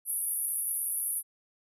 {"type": "band-pass noise", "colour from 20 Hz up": "white", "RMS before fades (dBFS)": -32, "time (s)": [0.05, 1.23], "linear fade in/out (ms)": 50, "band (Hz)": [9800, 12000], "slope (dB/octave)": 96, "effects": []}